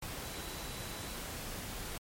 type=tone in noise; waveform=sine; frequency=3951 Hz; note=B7; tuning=in tune; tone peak=-53 dBFS; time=0.24-1.17 s; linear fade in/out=5 ms; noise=pink; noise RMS=-42 dBFS; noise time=0.02-1.98 s; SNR=-14 dB; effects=MP3 64 kbps